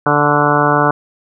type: harmonic tone with a mistuned harmonic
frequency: 146.83 Hz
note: D3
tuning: in tune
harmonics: 1 / 2 / 3 / 4 / 5 / 6 / 7 / 8 / 9 / 10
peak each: -19 / -19 / -19 / -19 / -19 / -19 / -19 / -19 / -19 / -19 dBFS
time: 0.06-0.91 s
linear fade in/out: 2 ms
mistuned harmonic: 8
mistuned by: -34 cents
effects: none